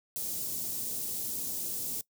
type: band-stop noise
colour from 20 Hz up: white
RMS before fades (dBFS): -35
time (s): 0.16-2.01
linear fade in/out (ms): 0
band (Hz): 370 to 6800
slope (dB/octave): 12
effects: noise-tail reverb RT60 0.1 s tail -21 dB re dry + high-pass 100 Hz 12 dB/octave